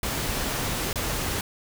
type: noise with dropouts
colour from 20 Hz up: pink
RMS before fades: -28 dBFS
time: 0.03-1.41 s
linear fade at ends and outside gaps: 2 ms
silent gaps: 0.93-0.957 s
effects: none